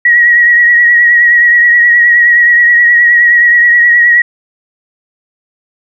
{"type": "tone with vibrato", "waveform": "sine", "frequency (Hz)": 1909, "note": "A#6", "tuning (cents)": 41, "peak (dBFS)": -3, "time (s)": [0.05, 4.22], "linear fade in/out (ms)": 5, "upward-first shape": "triangle", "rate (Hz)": 9.5, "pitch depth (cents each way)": 37, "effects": []}